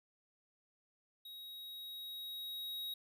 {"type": "tone with level ramp", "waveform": "square", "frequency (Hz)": 3800, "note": "A#7", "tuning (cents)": 33, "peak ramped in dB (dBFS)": [-49, -40], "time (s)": [1.25, 2.94], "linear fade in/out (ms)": 5, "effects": []}